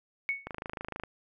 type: tone with exponential decay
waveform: sine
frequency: 2217 Hz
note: C#7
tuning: in tune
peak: -24 dBFS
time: 0.29-0.5 s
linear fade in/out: 0 ms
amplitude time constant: 44 ms
type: click train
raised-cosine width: 0.5 ms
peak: -21 dBFS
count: 16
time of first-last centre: 0.47-1.036 s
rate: 26.5 Hz
effects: none